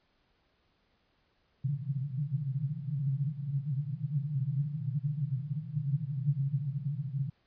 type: band-pass noise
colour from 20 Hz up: pink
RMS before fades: -33 dBFS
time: 1.64-7.3 s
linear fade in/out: 10 ms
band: 130 to 150 Hz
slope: 96 dB/octave
effects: pink hiss -72 dBFS RMS until 7.46 s + resampled to 11025 Hz